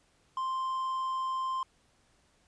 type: tone with hard clipping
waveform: triangle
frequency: 1046.5 Hz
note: C6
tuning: in tune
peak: -31 dBFS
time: 0.37-1.63 s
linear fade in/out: 2 ms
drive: 6 dB
effects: pink hiss -68 dBFS RMS until 2.47 s + resampled to 22050 Hz